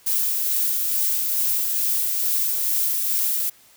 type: noise with tremolo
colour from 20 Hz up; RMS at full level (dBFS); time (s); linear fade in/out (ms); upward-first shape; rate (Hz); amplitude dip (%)
violet; -21; 0.06-3.5; 10; sine; 2.3; 25
effects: white hiss -53 dBFS RMS until 3.76 s